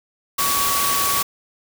sine tone in noise, 1129 Hz, C#6, 31 cents sharp, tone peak -22 dBFS, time 0.38-1.23 s, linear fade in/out 10 ms, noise white, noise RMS -21 dBFS, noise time 0.38-1.23 s, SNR -4 dB, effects none

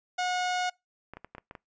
sawtooth tone, 726 Hz, F#5, 33 cents flat, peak -23 dBFS, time 0.18-0.7 s, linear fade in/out 10 ms
clicks, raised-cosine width 0.5 ms, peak -27 dBFS, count 7, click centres 1.136 / 1.17 / 1.246 / 1.35 / 1.382 / 1.511 / 1.552 s
effects noise-tail reverb RT60 0.2 s tail -25 dB re dry + resampled to 16000 Hz

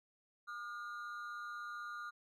triangle ring-modulated tone, 1318.5 Hz, E6, in tune, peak -38 dBFS, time 0.47-2.11 s, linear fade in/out 20 ms, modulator 108 Hz, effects none

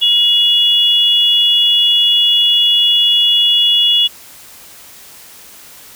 sine tone pair together, 2879 / 3397 Hz, F#7 / G#7, -48 / +38 cents, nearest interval minor third, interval 286 cents, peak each -11 dBFS, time 0.01-4.08 s, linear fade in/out 20 ms, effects white hiss -38 dBFS RMS until 5.95 s

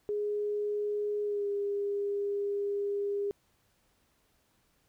sine tone with pitch glide, 415.3 to 404.4 Hz, G#4 to G#4, 0 to -46 cents, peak -29 dBFS, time 0.09-3.31 s, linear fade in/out 0 ms, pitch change -46 cents, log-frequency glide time 1.24-1.47 s, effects pink hiss -71 dBFS RMS until 4.88 s

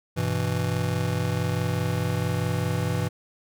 square chord, E minor, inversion first, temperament just, 98.89 / 123.61 / 164.81 Hz, G2 / B2 / E3, +16 / +2 / 0 cents, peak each -29 dBFS, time 0.16-3.09 s, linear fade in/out 20 ms, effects none

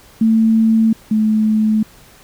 sine tone pair in turn, 223 / 216.4 Hz, A3 / A3, +23 / -29 cents, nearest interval minor second, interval 52 cents, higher first, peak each -9 / -11 dBFS, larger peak first, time 0.21-0.93 / 1.11-1.83 s, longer neither, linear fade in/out 5 ms, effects pink hiss -45 dBFS RMS until 2.23 s

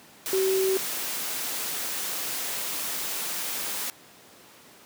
sine tone in noise, 381.3 Hz, G4, 48 cents flat, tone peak -21 dBFS, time 0.33-0.77 s, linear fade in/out 0 ms, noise white, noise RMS -31 dBFS, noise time 0.26-3.9 s, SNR +7 dB, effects pink hiss -51 dBFS RMS until 4.85 s + high-pass 200 Hz 12 dB/octave

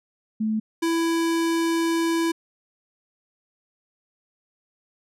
sine / square tone pair in turn, 217.7 / 331.7 Hz, A3 / E4, -18 / +11 cents, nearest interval perfect fifth, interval 729 cents, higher second, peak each -21 dBFS, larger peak neither, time 0.4-0.6 / 0.82-2.32 s, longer second, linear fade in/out 10 ms, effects low-pass 12000 Hz 12 dB/octave

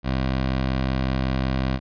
15% pulse tone, 65.4 Hz, C2, in tune, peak -15 dBFS, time 0.03-1.8 s, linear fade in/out 50 ms, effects resampled to 11025 Hz

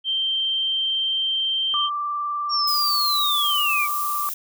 sine tone, 3139 Hz, G7, 2 cents sharp, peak -20 dBFS, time 0.04-1.9 s, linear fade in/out 50 ms
sine tone with vibrato, 1175 Hz, D6, 1 cent sharp, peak -23 dBFS, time 1.74-4.29 s, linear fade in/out 0 ms, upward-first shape sine, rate 20 Hz, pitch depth 25 cents each way
sine linear sweep, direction down, 5588 to 2240 Hz, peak -20 dBFS, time 2.49-3.88 s, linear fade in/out 50 ms
violet noise, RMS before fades -29 dBFS, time 2.67-4.34 s, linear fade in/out 5 ms
effects none

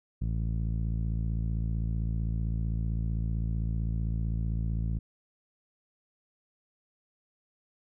sawtooth tone with low-pass filter, 55.6 Hz, A1, 19 cents sharp, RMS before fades -30 dBFS, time 0.21-4.99 s, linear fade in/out 10 ms, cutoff 160 Hz, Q 1.6, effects none

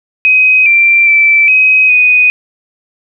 sine tone with pitch steps, 2521 / 2358 / 2327 / 2530 / 2491 Hz, D#7 / D7 / D7 / D#7 / D#7, +22 / +6 / -17 / +28 / +1 cents, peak -4 dBFS, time 0.25-2.3 s, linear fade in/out 0 ms, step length 410 ms, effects none

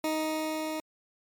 20% pulse tone with level ramp, 312.7 Hz, D#4, 9 cents sharp, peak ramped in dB -22 to -27 dBFS, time 0.04-0.8 s, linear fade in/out 2 ms, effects MP3 96 kbps

